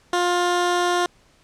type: tone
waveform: 15% pulse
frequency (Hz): 353.4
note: F4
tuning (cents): +21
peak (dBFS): -12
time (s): 0.13-1.06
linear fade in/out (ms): 2
effects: pink hiss -57 dBFS RMS until 1.43 s + low-pass 8000 Hz 12 dB/octave